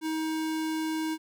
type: tone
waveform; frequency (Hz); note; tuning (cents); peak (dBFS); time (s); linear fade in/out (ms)
square; 316.5; D#4; +30; -29; 0.01-1.18; 50
effects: none